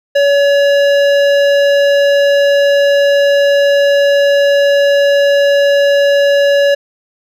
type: tone with hard clipping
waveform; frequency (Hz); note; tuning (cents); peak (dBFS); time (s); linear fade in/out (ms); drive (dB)
sine; 566; C#5; +36; -9; 0.15-6.75; 10; 14
effects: none